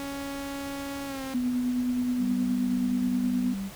sawtooth tone with pitch glide, 278.3 to 266.2 Hz, C#4 to C4, +7 to +30 cents, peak -29 dBFS, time 0-1.34 s, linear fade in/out 0 ms, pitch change -77 cents, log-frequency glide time 1.05-1.23 s
sine tone with tremolo, 248.4 Hz, B3, 10 cents sharp, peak -23 dBFS, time 1.34-3.54 s, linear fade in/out 10 ms, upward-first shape sine, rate 9.5 Hz, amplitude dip 30%
sine tone with vibrato, 193.5 Hz, G3, 22 cents flat, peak -30 dBFS, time 2.18-3.71 s, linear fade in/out 50 ms, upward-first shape square, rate 3 Hz, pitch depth 13 cents each way
effects pink hiss -45 dBFS RMS until 3.75 s

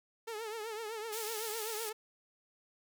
sawtooth tone with vibrato, 440 Hz, A4, in tune, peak -35 dBFS, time 0.27-1.93 s, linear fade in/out 10 ms, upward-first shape triangle, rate 7.9 Hz, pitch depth 110 cents each way
white band-pass noise, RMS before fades -42 dBFS, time 1.12-1.9 s, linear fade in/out 10 ms, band 2800 to 16000 Hz, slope 12 dB/octave
effects none

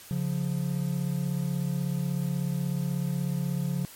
triangle tone pair together, 140 / 176.39 Hz, C#3 / F3, +18 / +18 cents, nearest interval major third, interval 400 cents, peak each -27 dBFS, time 0.11-3.85 s, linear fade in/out 0 ms, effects white hiss -48 dBFS RMS until 3.95 s + MP3 64 kbps

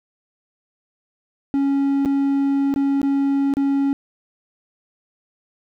triangle tone with dropouts, 277.2 Hz, C#4, in tune, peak -14 dBFS, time 1.54-3.93 s, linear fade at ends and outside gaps 0 ms, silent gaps 2.05-2.058 / 2.74-2.761 / 3.016-3.03 / 3.538-3.569 s, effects none

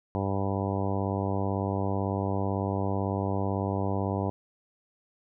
harmonic tone, 98 Hz, G2, in tune, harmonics 1 / 2 / 3 / 4 / 5 / 6 / 7 / 8 / 9 / 10, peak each -30 / -33 / -35 / -36 / -37 / -38 / -38 / -39 / -40 / -40 dBFS, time 0.15-4.3 s, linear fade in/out 0 ms, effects none

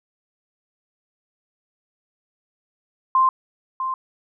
sine tone with echo, 1046.5 Hz, C6, in tune, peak -13 dBFS, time 3.15-3.29 s, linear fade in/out 2 ms, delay 650 ms, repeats 1, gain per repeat -9 dB, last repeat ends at 3.94 s, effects none

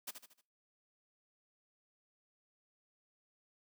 white noise with echo, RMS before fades -42 dBFS, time 0.07-0.11 s, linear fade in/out 10 ms, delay 76 ms, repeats 4, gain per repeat -7 dB, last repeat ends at 0.414 s, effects noise-tail reverb RT60 0.3 s tail -19 dB re dry + high-pass 200 Hz 12 dB/octave

